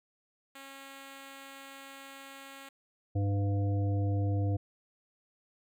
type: tone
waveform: 5% pulse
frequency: 273.1 Hz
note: C#4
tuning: 26 cents flat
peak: -35 dBFS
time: 0.55-2.69 s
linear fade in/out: 5 ms
type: harmonic tone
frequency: 100.2 Hz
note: G2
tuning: 38 cents sharp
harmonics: 1 / 3 / 5 / 7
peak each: -27 / -37 / -41 / -44 dBFS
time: 3.15-4.57 s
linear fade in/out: 10 ms
effects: none